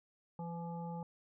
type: harmonic tone with a mistuned harmonic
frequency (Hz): 170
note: F3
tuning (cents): -46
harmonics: 1 / 3 / 5 / 7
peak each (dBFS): -41 / -49 / -46 / -60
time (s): 0.39-1.03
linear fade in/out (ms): 2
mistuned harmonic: 3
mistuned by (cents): -17
effects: none